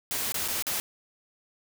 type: noise with dropouts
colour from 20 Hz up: white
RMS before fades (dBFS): -30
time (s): 0.11-0.8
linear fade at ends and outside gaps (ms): 0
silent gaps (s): 0.321-0.343 / 0.478-0.484 / 0.624-0.668
effects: none